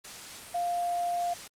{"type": "tone in noise", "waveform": "sine", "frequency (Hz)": 700, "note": "F5", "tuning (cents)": 4, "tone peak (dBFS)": -27, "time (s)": [0.54, 1.34], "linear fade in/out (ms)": 10, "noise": "white", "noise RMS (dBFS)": -43, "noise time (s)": [0.04, 1.48], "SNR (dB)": 13, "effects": ["low-pass 10000 Hz 12 dB/octave", "Opus 48 kbps"]}